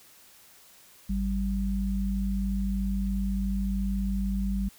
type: tone pair together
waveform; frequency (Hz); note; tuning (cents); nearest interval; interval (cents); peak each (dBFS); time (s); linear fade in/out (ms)
sine; 51.62 / 194.5; G#1 / G3; -10 / -13; octave + major seventh; 2297; -28; 1.09-4.69; 10
effects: white hiss -55 dBFS RMS until 4.78 s